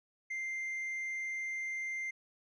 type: tone with tanh clipping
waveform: triangle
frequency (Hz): 2093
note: C7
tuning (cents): 0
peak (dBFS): -36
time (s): 0.3-2.11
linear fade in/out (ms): 10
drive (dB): 7
effects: none